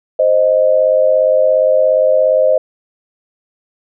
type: tone pair together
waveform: sine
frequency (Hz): 523.3 / 620.5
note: C5 / D#5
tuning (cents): 0 / -5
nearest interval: minor third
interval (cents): 295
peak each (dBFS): -11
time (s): 0.19-2.58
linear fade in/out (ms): 5
effects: none